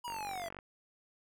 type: linear sweep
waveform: square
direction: down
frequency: 984 to 651 Hz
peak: -39 dBFS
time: 0.04-0.49 s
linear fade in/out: 10 ms
type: click train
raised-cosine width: 0.5 ms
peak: -30 dBFS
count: 25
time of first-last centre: 0.08-0.588 s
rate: 47.2 Hz
effects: none